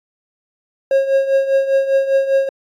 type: tone with tremolo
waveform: triangle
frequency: 542 Hz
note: C#5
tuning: 39 cents flat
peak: -7 dBFS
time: 0.91-2.49 s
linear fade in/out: 2 ms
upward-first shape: triangle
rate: 5 Hz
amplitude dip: 75%
effects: AAC 64 kbps